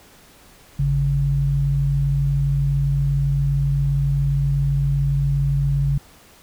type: tone pair together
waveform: sine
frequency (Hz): 52.44 / 140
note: G#1 / C#3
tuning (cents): +17 / +18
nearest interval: octave + perfect fourth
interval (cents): 1701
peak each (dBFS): -23 / -17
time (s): 0.79-5.98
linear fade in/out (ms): 5
effects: pink hiss -49 dBFS RMS until 6.42 s